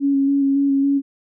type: tone with vibrato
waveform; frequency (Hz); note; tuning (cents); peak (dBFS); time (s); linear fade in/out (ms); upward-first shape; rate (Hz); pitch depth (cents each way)
sine; 277.2; C#4; 0; -14; 0-1.02; 50; square; 3.6; 15
effects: none